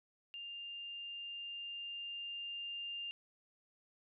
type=tone with level ramp; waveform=sine; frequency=2800 Hz; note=F7; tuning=4 cents sharp; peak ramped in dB=-44 to -40 dBFS; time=0.34-3.11 s; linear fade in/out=0 ms; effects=none